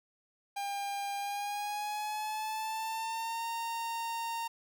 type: tone with pitch glide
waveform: 45% pulse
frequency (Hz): 802 to 921.3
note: G5 to A#5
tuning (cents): +39 to -21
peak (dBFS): -34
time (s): 0.56-4.48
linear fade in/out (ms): 10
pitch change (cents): +240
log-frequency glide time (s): 1.17-3.47
effects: none